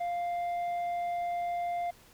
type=tone with tanh clipping; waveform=sine; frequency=698.5 Hz; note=F5; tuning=in tune; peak=-31 dBFS; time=0-1.91 s; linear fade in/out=10 ms; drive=5 dB; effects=pink hiss -58 dBFS RMS until 2.13 s